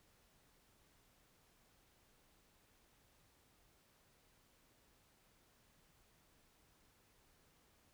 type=silence; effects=pink hiss -72 dBFS RMS until 7.93 s